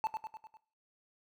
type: tone with echo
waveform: triangle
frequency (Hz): 879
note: A5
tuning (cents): -2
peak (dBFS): -27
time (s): 0.04-0.07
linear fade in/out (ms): 0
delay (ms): 100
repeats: 5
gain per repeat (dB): -5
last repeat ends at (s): 0.57
effects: noise-tail reverb RT60 0.4 s tail -17 dB re dry